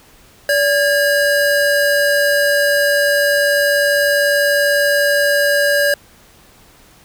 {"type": "tone pair together", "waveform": "square", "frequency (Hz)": [576.1, 1628], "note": ["D5", "G#6"], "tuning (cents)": [-33, -35], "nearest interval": "octave + tritone", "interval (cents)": 1798, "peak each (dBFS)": [-15, -16], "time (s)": [0.49, 5.94], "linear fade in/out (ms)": 2, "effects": ["pink hiss -47 dBFS RMS until 7.04 s"]}